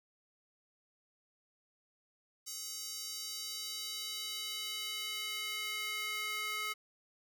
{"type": "tone with high-pass filter sweep", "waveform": "square", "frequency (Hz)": 427, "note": "G#4", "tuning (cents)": 48, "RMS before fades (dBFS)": -40, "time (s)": [2.46, 6.74], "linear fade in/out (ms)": 20, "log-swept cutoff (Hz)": [6000, 1700], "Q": 1.8, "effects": []}